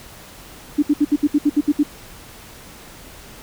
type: tone bursts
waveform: sine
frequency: 293.7 Hz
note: D4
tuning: in tune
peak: -11 dBFS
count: 10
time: 0.78-1.834 s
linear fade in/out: 10 ms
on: 46 ms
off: 66 ms
effects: pink hiss -41 dBFS RMS until 3.42 s